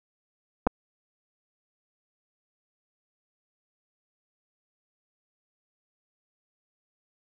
clicks, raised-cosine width 1 ms, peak -9 dBFS, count 2, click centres 0.668 / 0.672 s, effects none

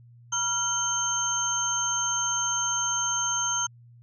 sine tone cluster, 965 / 1380 / 3081 / 6350 Hz, B5 / F6 / G7 / G8, -40 / -21 / -31 / +21 cents, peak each -33 / -31 / -34 / -26 dBFS, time 0.32-3.67 s, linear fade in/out 10 ms, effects added 119 Hz sine -49 dBFS peak until 4.02 s

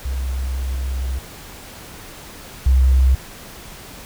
sine tone pair in turn, 64.9 / 65.16 Hz, C2 / C2, -13 / -7 cents, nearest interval unison, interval 6 cents, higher second, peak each -20 / -10 dBFS, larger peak second, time 0.05-1.19 / 2.66-3.15 s, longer first, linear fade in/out 5 ms, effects pink hiss -38 dBFS RMS until 4.05 s

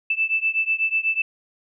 sine beating tone pair, 2637 / 2645.1 Hz, E7 / E7, 0 / +5 cents, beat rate 8.1 Hz, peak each -22 / -23 dBFS, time 0.1-1.22 s, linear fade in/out 5 ms, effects none

